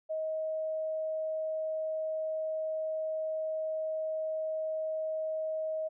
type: tone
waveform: sine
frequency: 631 Hz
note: D#5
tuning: 24 cents sharp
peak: -31 dBFS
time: 0.09-5.89 s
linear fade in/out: 20 ms
effects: none